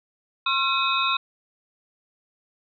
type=tone cluster; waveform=sine; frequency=1074 / 1360 / 2538 / 3669 / 3896 Hz; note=C6 / F6 / D#7 / A#7 / B7; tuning=+45 / -46 / +34 / -28 / -24 cents; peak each=-25 / -27 / -26 / -28 / -29 dBFS; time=0.46-1.17 s; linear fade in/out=5 ms; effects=none